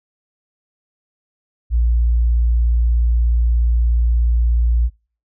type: tone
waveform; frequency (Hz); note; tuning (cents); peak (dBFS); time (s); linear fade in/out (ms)
sine; 58.4; A#1; +4; -11; 1.7-4.9; 50
effects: noise-tail reverb RT60 0.4 s tail -26 dB re dry + tanh soft clip ceiling -8 dBFS